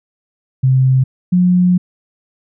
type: tone pair in turn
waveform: sine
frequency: 130.81 / 179.95 Hz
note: C3 / F#3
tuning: 0 / -48 cents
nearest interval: tritone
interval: 552 cents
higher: second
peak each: -8 dBFS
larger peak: neither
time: 0.63-1.04 / 1.32-1.78 s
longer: second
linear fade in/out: 10 ms
effects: none